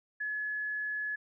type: tone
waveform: sine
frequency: 1703 Hz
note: G#6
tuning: 43 cents sharp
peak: -32 dBFS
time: 0.2-1.16 s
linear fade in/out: 10 ms
effects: none